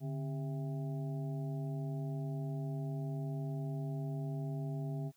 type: harmonic tone with a mistuned harmonic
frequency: 132.8 Hz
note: C3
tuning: 26 cents sharp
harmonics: 1 / 2 / 3 / 5 / 6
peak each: -36 / -46 / -49 / -50 / -57 dBFS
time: 0-5.12 s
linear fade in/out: 50 ms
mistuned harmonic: 1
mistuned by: +150 cents
effects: white hiss -72 dBFS RMS until 5.16 s